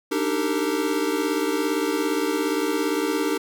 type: chord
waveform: square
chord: Eb major seventh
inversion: third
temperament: equal with one note detuned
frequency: 293.7 / 311.1 / 392 / 454.2 Hz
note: D4 / Eb4 / G4 / Bb4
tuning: 0 / 0 / 0 / -45 cents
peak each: -28 dBFS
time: 0.11-3.38 s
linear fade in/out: 10 ms
effects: none